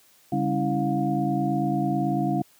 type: tone cluster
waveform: sine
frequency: 141.4 / 199.2 / 277.6 / 326.8 / 711 Hz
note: C#3 / G3 / C#4 / E4 / F5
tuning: +35 / +28 / +3 / -15 / +31 cents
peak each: -28 dBFS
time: 0.32-2.42 s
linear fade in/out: 5 ms
effects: white hiss -58 dBFS RMS until 2.59 s + high-pass 80 Hz 12 dB/octave